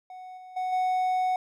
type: tone with level steps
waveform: triangle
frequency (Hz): 740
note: F#5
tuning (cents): 0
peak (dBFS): -38 / -41 / -25 / -21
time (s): 0.1-1.36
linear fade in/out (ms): 2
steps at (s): 0.37 / 0.56 / 0.72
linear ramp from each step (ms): 10
effects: none